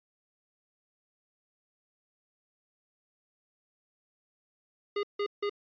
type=tone bursts; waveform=square; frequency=408.9 Hz; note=G#4; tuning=27 cents flat; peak=-29 dBFS; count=3; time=4.96-5.496 s; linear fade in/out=5 ms; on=72 ms; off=160 ms; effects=resampled to 11025 Hz